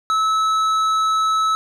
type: tone with tanh clipping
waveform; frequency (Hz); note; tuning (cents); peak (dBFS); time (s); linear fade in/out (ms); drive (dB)
sine; 1300; E6; -24; -17; 0.1-1.55; 0; 10
effects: none